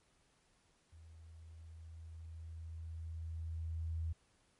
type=tone with level ramp; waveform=sine; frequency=81.4 Hz; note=E2; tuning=21 cents flat; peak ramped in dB=-55 to -35 dBFS; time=0.92-4.13 s; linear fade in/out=10 ms; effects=pink hiss -73 dBFS RMS until 4.59 s + MP3 48 kbps